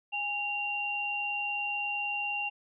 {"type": "tone pair together", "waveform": "sine", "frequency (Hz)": [821.1, 2768], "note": ["G#5", "F7"], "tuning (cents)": [-20, -16], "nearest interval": "octave + major sixth", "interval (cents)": 2104, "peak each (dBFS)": [-36, -31], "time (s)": [0.12, 2.5], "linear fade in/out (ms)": 20, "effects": []}